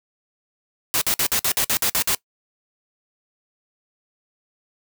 white noise bursts, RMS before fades -20 dBFS, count 10, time 0.94-2.148 s, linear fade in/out 0 ms, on 74 ms, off 52 ms, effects noise-tail reverb RT60 0.1 s tail -21 dB re dry

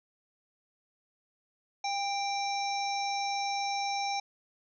harmonic tone with a mistuned harmonic, 784 Hz, G5, in tune, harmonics 1 / 3 / 5 / 7 / 8, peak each -31 / -38 / -41 / -39 / -45 dBFS, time 1.84-4.2 s, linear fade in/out 5 ms, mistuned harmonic 1, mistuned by +34 cents, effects none

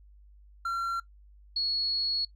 triangle / sine tone pair in turn, 1367 / 4351 Hz, F6 / C#8, -37 / -33 cents, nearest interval octave + minor sixth, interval 2004 cents, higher second, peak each -26 dBFS, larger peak neither, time 0.65-1 / 1.56-2.25 s, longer second, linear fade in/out 5 ms, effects noise-tail reverb RT60 0.1 s tail -19 dB re dry + added 50 Hz sine -52 dBFS peak until 2.35 s

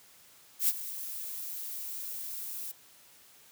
violet noise with ADSR envelope, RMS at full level -24 dBFS, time 0.59-2.72 s, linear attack 93 ms, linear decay 35 ms, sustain -15 dB, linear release 10 ms, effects white hiss -58 dBFS RMS until 3.51 s + high-pass 60 Hz 12 dB/octave

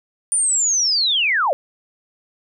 sine linear sweep, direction down, 9390 to 502 Hz, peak -15 dBFS, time 0.32-1.53 s, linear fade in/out 0 ms, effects none

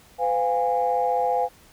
sine tone cluster, 506 / 705 / 820 Hz, B4 / F5 / G#5, +42 / +16 / -22 cents, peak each -24 / -24 / -23 dBFS, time 0.18-1.49 s, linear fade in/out 50 ms, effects tanh soft clip ceiling -11 dBFS + pink hiss -53 dBFS RMS until 1.72 s

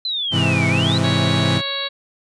sine exponential two-way sweep, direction down then up, 4104 to 2171 to 4104 Hz, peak -20 dBFS, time 0.05-0.98 s, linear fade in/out 2 ms, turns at 0.68 s
30% pulse chord, Ab augmented, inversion none, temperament equal, 103.83 / 130.81 / 164.81 Hz, Ab2 / C3 / E3, 0 / 0 / 0 cents, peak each -18 dBFS, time 0.31-1.62 s, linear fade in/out 50 ms
harmonic tone, 554.4 Hz, C#5, in tune, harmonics 1 / 2 / 3 / 4 / 5 / 6 / 7 / 8, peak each -31 / -32 / -32 / -32 / -35 / -32 / -24 / -33 dBFS, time 1.03-1.89 s, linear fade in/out 20 ms
effects resampled to 22050 Hz

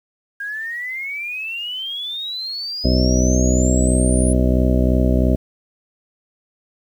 sine exponential sweep, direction up, 1612 to 9956 Hz, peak -24 dBFS, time 0.4-4.33 s, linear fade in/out 5 ms
harmonic tone, 63 Hz, B1, 35 cents sharp, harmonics 1 / 2 / 3 / 4 / 5 / 6 / 8 / 9 / 10, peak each -16 / -22 / -22 / -20 / -27 / -26 / -29 / -28 / -26 dBFS, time 2.84-5.36 s, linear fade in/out 10 ms
effects 8-bit

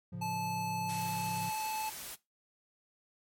triangle chord, A augmented, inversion none, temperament equal, 110 / 138.59 / 174.61 Hz, A2 / C#3 / E#3, 0 / 0 / 0 cents, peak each -42 / -42 / -38 dBFS, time 0.12-1.5 s, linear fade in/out 10 ms
square tone, 869 Hz, A5, 22 cents flat, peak -35 dBFS, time 0.21-1.9 s, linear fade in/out 10 ms
white noise, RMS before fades -44 dBFS, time 0.88-2.16 s, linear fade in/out 20 ms
effects noise-tail reverb RT60 0.2 s tail -18 dB re dry + MP3 64 kbps

